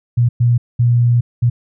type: tone bursts at uneven times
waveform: sine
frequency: 120 Hz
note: B2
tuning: 49 cents flat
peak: -9 dBFS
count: 4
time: 0.17-0.29 / 0.4-0.58 / 0.79-1.21 / 1.42-1.5 s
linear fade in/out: 10 ms
effects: none